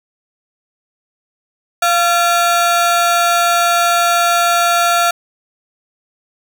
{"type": "ring-modulated tone", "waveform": "40% pulse", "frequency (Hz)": 1031, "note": "C6", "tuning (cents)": -26, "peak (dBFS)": -7, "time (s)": [1.82, 5.11], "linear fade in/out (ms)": 5, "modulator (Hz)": 337, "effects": ["7-bit"]}